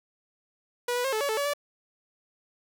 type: tone with pitch steps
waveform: sawtooth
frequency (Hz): 486.5 / 491.1 / 536 / 434.7 / 566 / 438 / 569 / 579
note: B4 / B4 / C5 / A4 / C#5 / A4 / C#5 / D5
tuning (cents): -26 / -10 / +42 / -21 / +36 / -8 / +45 / -25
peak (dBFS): -22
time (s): 0.88-1.536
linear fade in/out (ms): 5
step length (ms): 82
effects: none